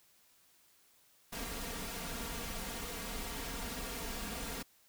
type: noise with comb filter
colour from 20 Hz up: pink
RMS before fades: -41 dBFS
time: 1.32-4.63 s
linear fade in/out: 10 ms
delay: 4.3 ms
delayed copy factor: +0.7
effects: white hiss -67 dBFS RMS until 4.88 s